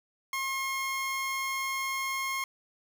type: tone pair together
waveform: 25% pulse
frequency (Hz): 1074 / 2148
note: C6 / C7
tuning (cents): +45 / +45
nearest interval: octave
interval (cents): 1200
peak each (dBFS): -28 / -36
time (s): 0.33-2.44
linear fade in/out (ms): 2
effects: none